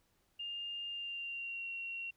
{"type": "tone with pitch glide", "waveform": "sine", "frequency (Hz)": [2812, 2741], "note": ["F7", "F7"], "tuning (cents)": [11, -33], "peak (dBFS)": -39, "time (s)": [0.39, 2.11], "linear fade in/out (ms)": 10, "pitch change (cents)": -44, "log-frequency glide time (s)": [0.87, 1.68], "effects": ["pink hiss -75 dBFS RMS until 2.16 s"]}